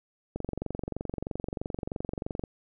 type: click train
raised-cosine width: 2 ms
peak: -19 dBFS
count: 49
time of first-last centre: 0.36-2.438 s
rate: 23.1 Hz
effects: none